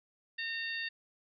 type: harmonic tone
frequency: 915 Hz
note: A#5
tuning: 32 cents flat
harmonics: 2 / 3 / 4 / 5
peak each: -37 / -41 / -43 / -45 dBFS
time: 0.38-0.89 s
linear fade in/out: 10 ms
effects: none